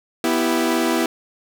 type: chord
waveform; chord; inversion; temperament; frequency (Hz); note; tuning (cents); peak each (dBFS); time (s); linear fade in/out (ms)
sawtooth; E minor; second; equal with one note detuned; 245.9 / 329.6 / 392; B3 / E4 / G4; -7 / 0 / 0; -18 / -16 / -21; 0.24-1.06; 2
effects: none